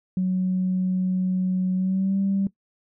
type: tone with pitch glide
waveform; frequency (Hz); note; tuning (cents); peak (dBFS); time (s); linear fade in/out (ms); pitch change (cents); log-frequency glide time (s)
sine; 185 to 195.66; F#3 to G3; 0 to -3; -19; 0.17-2.47; 2; +97; 1.75-2.18
effects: noise-tail reverb RT60 0.1 s tail -19 dB re dry + tanh soft clip ceiling -15 dBFS